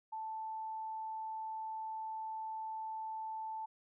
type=tone; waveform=sine; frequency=880 Hz; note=A5; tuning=in tune; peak=-39 dBFS; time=0.12-3.66 s; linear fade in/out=10 ms; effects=none

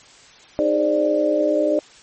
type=tone cluster; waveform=sine; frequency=309.6 / 409.4 / 534 / 595 Hz; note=D#4 / G#4 / C5 / D5; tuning=-9 / -25 / +35 / +22 cents; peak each=-21 / -25 / -24 / -18 dBFS; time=0.59-1.79 s; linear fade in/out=0 ms; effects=white hiss -47 dBFS RMS until 2.02 s + MP3 32 kbps

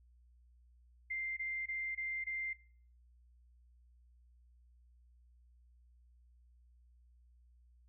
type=tone bursts; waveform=sine; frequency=2093 Hz; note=C7; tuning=in tune; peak=-36 dBFS; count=5; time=1.1-2.534 s; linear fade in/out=10 ms; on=270 ms; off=21 ms; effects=noise-tail reverb RT60 0.5 s tail -22 dB re dry + added 60 Hz sine -62 dBFS peak until 7.88 s

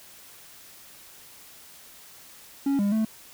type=tone with pitch steps; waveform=triangle; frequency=277.4 / 202.1 / 219.4 Hz; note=C#4 / G#3 / A3; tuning=+1 / -47 / -5 cents; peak=-19 dBFS; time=2.66-3.05 s; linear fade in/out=5 ms; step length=130 ms; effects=white hiss -49 dBFS RMS until 3.33 s

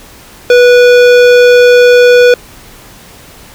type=tone with hard clipping; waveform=sine; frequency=490 Hz; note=B4; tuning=14 cents flat; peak=-3 dBFS; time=0.5-2.34 s; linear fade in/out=2 ms; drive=16 dB; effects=pink hiss -35 dBFS RMS until 3.54 s

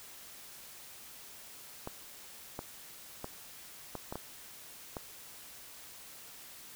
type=clicks; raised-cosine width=1 ms; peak=-24 dBFS; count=7; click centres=1.874 / 2.591 / 3.244 / 3.953 / 4.125 / 4.156 / 4.968 s; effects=white hiss -51 dBFS RMS until 6.75 s

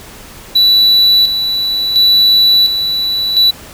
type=tone with tremolo; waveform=triangle; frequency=3951 Hz; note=B7; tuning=in tune; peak=-4 dBFS; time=0.55-3.51 s; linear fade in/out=10 ms; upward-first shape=square; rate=0.71 Hz; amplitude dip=55%; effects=pink hiss -34 dBFS RMS until 3.73 s

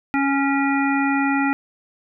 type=harmonic tone with a mistuned harmonic; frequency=277.2 Hz; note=C#4; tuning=in tune; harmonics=1 / 3 / 5 / 7 / 9; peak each=-19 / -24 / -26 / -27 / -29 dBFS; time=0.14-1.53 s; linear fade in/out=0 ms; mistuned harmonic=9; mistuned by=-49 cents; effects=none

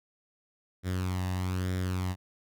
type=tone with flanger; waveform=sawtooth; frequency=92 Hz; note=F#2; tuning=9 cents flat; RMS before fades=-31 dBFS; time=0.83-2.16 s; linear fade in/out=50 ms; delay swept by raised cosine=0.55 to 1.09 ms; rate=1.1 Hz; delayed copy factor=+0.6; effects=none

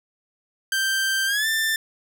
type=tone with pitch glide; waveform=sawtooth; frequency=1568 to 1780.5 Hz; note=G6 to A6; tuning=0 to +20 cents; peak=-17 dBFS; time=0.72-1.76 s; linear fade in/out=2 ms; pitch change=+220 cents; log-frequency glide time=1.26-1.47 s; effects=none

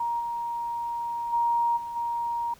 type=tone with level steps; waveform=sine; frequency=940 Hz; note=A#5; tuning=14 cents sharp; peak=-25 / -28 / -21 / -32 / -26 dBFS; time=0-2.54 s; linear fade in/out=5 ms; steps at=0.19 / 1.32 / 1.76 / 1.95 s; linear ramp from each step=20 ms; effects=pink hiss -55 dBFS RMS until 2.59 s

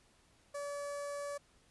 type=tone with notch filter; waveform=sawtooth; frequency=573 Hz; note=D5; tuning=43 cents flat; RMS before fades=-41 dBFS; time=0.54-1.38 s; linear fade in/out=10 ms; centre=3100 Hz; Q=0.66; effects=pink hiss -68 dBFS RMS until 1.7 s + resampled to 24000 Hz

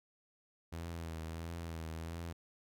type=tone with vibrato; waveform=sawtooth; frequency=82.41 Hz; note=E2; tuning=in tune; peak=-37 dBFS; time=0.72-2.33 s; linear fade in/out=10 ms; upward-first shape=triangle; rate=1.5 Hz; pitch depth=51 cents each way; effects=none

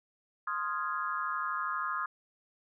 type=chord; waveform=sine; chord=F minor seventh; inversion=second; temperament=equal; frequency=1046.5 / 1244.5 / 1396.9 / 1661.2 Hz; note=C6 / Eb6 / F6 / Ab6; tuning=0 / 0 / 0 / 0 cents; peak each=-37 / -34 / -38 / -40 dBFS; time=0.47-2.06 s; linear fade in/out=5 ms; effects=none

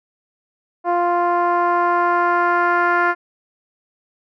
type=tone with low-pass filter sweep; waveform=10% pulse; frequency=349.2 Hz; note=F4; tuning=in tune; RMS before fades=-17 dBFS; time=0.84-3.15 s; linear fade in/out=50 ms; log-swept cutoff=840 to 1500 Hz; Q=2.1; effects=none

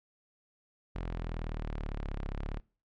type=exponential two-way sweep; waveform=sawtooth; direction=down then up; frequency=43.65 to 33.95 to 36.92 Hz; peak=-31 dBFS; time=0.95-2.6 s; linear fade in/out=10 ms; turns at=2.24 s; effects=noise-tail reverb RT60 0.4 s tail -25 dB re dry + low-pass 3000 Hz 12 dB/octave

